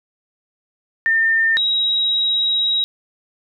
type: tone pair in turn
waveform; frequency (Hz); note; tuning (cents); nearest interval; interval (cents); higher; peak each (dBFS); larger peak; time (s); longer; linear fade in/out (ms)
sine; 1807 / 3829; A6 / A#7; +46 / +46; octave + minor second; 1300; second; -13 / -15; first; 1.06-1.57 / 1.57-2.84; second; 0
effects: none